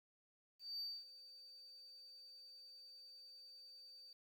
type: tone with ADSR envelope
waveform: sine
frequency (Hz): 4615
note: D8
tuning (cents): -31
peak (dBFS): -39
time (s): 0.59-4.13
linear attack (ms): 210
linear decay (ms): 240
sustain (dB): -17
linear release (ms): 3
effects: tanh soft clip ceiling -41 dBFS + 12-bit